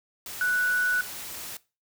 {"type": "tone in noise", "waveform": "sine", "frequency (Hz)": 1480, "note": "F#6", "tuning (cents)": 0, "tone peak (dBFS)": -22, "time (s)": [0.41, 1.01], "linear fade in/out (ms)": 2, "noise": "white", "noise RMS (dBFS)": -38, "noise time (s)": [0.26, 1.57], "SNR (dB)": 13, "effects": ["noise-tail reverb RT60 0.3 s tail -20 dB re dry"]}